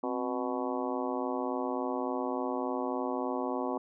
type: harmonic tone with a mistuned harmonic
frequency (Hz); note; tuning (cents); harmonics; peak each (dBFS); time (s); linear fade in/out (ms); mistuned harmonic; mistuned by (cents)
123.47; B2; 0; 2 / 3 / 4 / 5 / 6 / 7 / 8 / 9; -35 / -37 / -38 / -39 / -40 / -40 / -41 / -42; 0.03-3.78; 5; 2; +110
effects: none